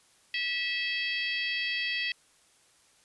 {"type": "harmonic tone", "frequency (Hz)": 651, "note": "E5", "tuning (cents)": -22, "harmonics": [3, 4, 5, 6, 7, 8], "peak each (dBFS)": [-33, -33, -35, -46, -38, -47], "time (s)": [0.34, 2.12], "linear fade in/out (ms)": 2, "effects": ["white hiss -63 dBFS RMS until 3.04 s", "resampled to 24000 Hz"]}